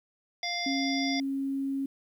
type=harmonic tone; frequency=698.5 Hz; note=F5; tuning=in tune; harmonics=1 / 3 / 5 / 7 / 8; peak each=-36 / -34 / -37 / -36 / -39 dBFS; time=0.43-1.2 s; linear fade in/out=2 ms
type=tone; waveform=sine; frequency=272.8 Hz; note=C#4; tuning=28 cents flat; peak=-28 dBFS; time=0.66-1.86 s; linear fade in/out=5 ms
effects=10-bit